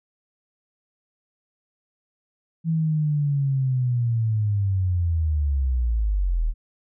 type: linear sweep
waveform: sine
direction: down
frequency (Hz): 164.81 to 36.71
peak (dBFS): -19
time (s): 2.64-6.54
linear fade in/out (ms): 50
effects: none